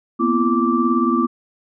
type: tone cluster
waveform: sine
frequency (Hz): 235.3 / 253.2 / 337.4 / 1169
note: A#3 / B3 / E4 / D6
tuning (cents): +16 / +43 / +40 / -8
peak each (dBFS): -20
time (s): 0.19-1.27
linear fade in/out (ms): 20
effects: none